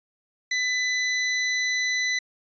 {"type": "tone", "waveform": "sawtooth", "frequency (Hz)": 2000, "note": "B6", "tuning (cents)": 21, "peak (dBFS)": -19, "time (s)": [0.51, 2.19], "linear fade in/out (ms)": 5, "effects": ["resampled to 16000 Hz"]}